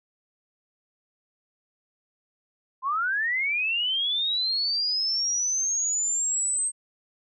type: linear sweep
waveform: sine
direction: up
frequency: 1014 to 8372 Hz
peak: -23 dBFS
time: 2.82-6.72 s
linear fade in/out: 50 ms
effects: none